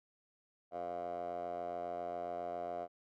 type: tone with band-pass filter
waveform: 10% pulse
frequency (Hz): 87.31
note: F2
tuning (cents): 0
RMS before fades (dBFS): -41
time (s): 0.71-2.88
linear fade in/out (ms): 50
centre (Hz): 690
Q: 8.8
effects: none